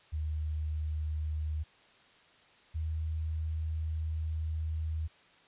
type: tone pair in turn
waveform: sine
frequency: 77 / 79.12 Hz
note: D#2 / D#2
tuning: -17 / +30 cents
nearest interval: unison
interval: 47 cents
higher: second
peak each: -31 / -31 dBFS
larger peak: neither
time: 0.12-1.64 / 2.74-5.08 s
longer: second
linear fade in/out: 20 ms
effects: white hiss -61 dBFS RMS until 5.47 s + resampled to 8000 Hz